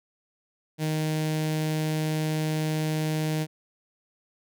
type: tone with notch filter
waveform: sawtooth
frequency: 155.56 Hz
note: D#3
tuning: in tune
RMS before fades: -27 dBFS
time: 0.78-3.47 s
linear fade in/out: 50 ms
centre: 1200 Hz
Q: 1.5
effects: none